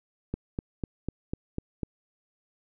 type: click train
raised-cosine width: 3 ms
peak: -17 dBFS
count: 7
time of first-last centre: 0.34-1.833 s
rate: 4.02 Hz
effects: none